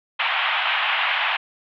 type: band-pass noise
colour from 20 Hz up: white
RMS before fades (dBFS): -22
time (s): 0.19-1.37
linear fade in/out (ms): 10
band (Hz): 700 to 3200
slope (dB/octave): 48
effects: none